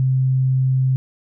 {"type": "tone", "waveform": "sine", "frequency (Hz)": 130.81, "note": "C3", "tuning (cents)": 0, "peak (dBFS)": -14, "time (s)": [0, 0.96], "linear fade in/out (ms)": 0, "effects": []}